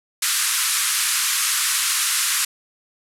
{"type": "band-pass noise", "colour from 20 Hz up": "white", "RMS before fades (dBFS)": -21, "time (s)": [0.22, 2.45], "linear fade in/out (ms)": 5, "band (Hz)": [1100, 12000], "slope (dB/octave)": 48, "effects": []}